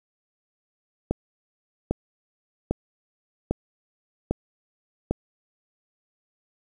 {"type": "click train", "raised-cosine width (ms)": 2, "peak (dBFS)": -9, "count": 6, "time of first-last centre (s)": [1.11, 5.11], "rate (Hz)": 1.25, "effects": ["8-bit"]}